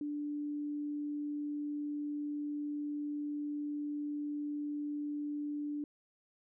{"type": "tone", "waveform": "sine", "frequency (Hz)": 293.7, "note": "D4", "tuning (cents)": 0, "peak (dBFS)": -35, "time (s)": [0.01, 5.84], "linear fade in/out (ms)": 2, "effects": []}